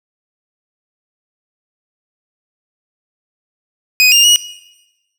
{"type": "tone with pitch steps", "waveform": "25% pulse", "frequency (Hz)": [2501, 2805, 2903], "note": ["D#7", "F7", "F#7"], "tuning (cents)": [8, 7, -34], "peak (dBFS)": -3, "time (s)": [4, 4.36], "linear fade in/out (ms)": 0, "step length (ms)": 120, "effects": ["noise-tail reverb RT60 1.0 s tail -18 dB re dry"]}